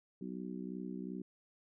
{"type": "harmonic tone", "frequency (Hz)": 62.7, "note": "B1", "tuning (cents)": 27, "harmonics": [3, 4, 5, 6], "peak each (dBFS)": [-43, -45, -47, -49], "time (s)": [0.21, 1.22], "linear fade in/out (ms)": 5, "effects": []}